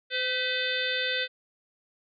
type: harmonic tone with a mistuned harmonic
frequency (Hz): 510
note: C5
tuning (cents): -44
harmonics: 1 / 3 / 4 / 5 / 6 / 7 / 8 / 9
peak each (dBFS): -34 / -32 / -34 / -35 / -38 / -31 / -41 / -41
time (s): 0.1-1.28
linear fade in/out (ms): 50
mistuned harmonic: 4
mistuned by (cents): -60
effects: none